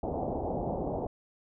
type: low-pass noise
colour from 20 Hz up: white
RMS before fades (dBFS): -33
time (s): 0.03-1.07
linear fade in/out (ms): 5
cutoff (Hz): 800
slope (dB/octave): 48
effects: none